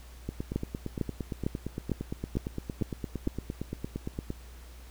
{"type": "two click trains", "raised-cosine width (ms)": 3, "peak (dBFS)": [-15, -20], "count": [7, 36], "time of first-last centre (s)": [[0.56, 3.275], [0.29, 4.304]], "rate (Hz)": [2.21, 8.72], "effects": ["added 60 Hz sine -46 dBFS peak until 4.9 s", "pink hiss -55 dBFS RMS until 4.9 s"]}